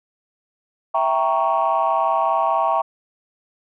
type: chord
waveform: sine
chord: E diminished seventh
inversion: none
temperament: equal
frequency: 659.3 / 784 / 932.3 / 1108.7 Hz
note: E5 / G5 / Bb5 / Db6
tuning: 0 / 0 / 0 / 0 cents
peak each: -21 dBFS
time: 0.94-2.82 s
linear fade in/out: 10 ms
effects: tanh soft clip ceiling -9 dBFS